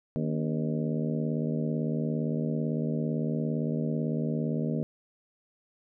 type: harmonic tone with a mistuned harmonic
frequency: 77.78 Hz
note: D#2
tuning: in tune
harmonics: 2 / 3 / 4 / 5 / 6 / 7 / 8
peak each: -30 / -31 / -37 / -39 / -38 / -42 / -42 dBFS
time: 0.16-4.83 s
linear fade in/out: 0 ms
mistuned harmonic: 4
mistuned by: -110 cents
effects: none